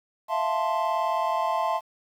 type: chord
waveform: triangle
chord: F major seventh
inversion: third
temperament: equal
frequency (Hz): 659.3 / 698.5 / 880 / 1046.5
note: E5 / F5 / A5 / C6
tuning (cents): 0 / 0 / 0 / 0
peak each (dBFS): -27 / -29 / -26 / -26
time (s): 0.28-1.81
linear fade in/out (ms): 50
effects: 9-bit